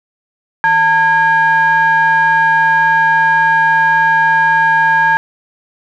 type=ring-modulated tone; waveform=triangle; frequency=370.9 Hz; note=F#4; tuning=4 cents sharp; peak=-3 dBFS; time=0.64-5.17 s; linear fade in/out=0 ms; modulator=1270 Hz; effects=none